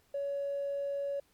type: tone with tanh clipping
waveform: triangle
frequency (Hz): 562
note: C#5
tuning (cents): +24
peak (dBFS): -31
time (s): 0.14-1.2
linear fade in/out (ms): 5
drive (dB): 1
effects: pink hiss -69 dBFS RMS until 1.33 s + MP3 96 kbps